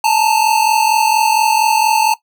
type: tone pair together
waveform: square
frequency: 865.7 / 910 Hz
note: A5 / A#5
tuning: -28 / -42 cents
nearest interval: minor second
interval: 86 cents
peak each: -14 / -14 dBFS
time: 0.04-2.14 s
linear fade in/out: 5 ms
effects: noise-tail reverb RT60 0.1 s tail -17 dB re dry